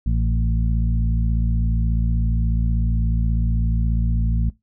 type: harmonic tone with a mistuned harmonic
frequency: 56.5 Hz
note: A1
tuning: 47 cents sharp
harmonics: 1 / 2 / 3 / 4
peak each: -18 / -24 / -28 / -30 dBFS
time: 0.06-4.5 s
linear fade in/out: 5 ms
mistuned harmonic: 3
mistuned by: -16 cents
effects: noise-tail reverb RT60 0.2 s tail -21 dB re dry